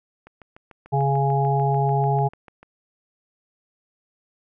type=click train; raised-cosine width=0.5 ms; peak=-29 dBFS; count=17; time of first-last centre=0.27-2.63 s; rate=6.78 Hz
type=harmonic tone; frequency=138.59 Hz; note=C#3; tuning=in tune; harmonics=1 / 3 / 5 / 6; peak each=-20 / -26 / -27 / -23 dBFS; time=0.92-2.29 s; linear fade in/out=20 ms
effects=none